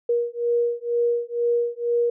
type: beating tone pair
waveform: sine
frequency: 473.8 / 475.9 Hz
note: A#4 / A#4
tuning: +28 / +36 cents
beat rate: 2.1 Hz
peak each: -23 dBFS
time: 0.09-2.1 s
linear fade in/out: 5 ms
effects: none